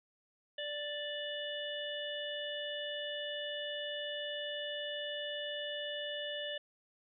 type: harmonic tone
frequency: 587.3 Hz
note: D5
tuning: in tune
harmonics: 1 / 3 / 5 / 6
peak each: -41 / -44 / -42 / -45 dBFS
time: 0.58-6.58 s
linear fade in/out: 5 ms
effects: none